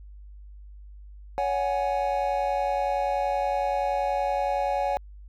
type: chord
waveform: triangle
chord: C# suspended fourth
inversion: none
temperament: equal with one note detuned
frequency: 563.1 / 740 / 830.6 Hz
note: C#5 / F#5 / G#5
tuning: +27 / 0 / 0 cents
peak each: -26 dBFS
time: 1.38-4.97 s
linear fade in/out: 0 ms
effects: added 50 Hz sine -42 dBFS peak until 5.28 s